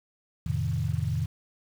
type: chord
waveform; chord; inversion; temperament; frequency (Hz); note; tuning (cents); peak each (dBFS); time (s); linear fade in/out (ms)
sine; F dominant seventh; none; equal; 87.31 / 110 / 130.81 / 155.56; F2 / A2 / C3 / Eb3; 0 / 0 / 0 / 0; -31; 0.46-1.26; 5
effects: 8-bit